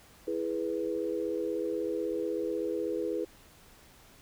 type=chord; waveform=sine; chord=E major; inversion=none; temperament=equal with one note detuned; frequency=329.6 / 417.7 / 493.9 Hz; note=E4 / G#4 / B4; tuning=0 / +10 / 0 cents; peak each=-34 dBFS; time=0.27-3.25 s; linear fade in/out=10 ms; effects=pink hiss -57 dBFS RMS until 4.21 s